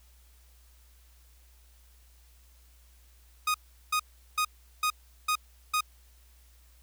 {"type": "tone bursts", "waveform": "sawtooth", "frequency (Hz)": 1243, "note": "D#6", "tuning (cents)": -2, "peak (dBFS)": -21, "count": 6, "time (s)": [3.47, 5.808], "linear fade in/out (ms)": 5, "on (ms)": 73, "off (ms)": 380, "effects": ["added 60 Hz sine -56 dBFS peak until 6.82 s", "white hiss -64 dBFS RMS until 6.82 s"]}